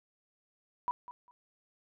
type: tone with echo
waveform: sine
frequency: 983 Hz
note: B5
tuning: 8 cents flat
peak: -28 dBFS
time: 0.88-0.91 s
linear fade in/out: 0 ms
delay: 200 ms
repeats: 2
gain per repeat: -15 dB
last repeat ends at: 1.31 s
effects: none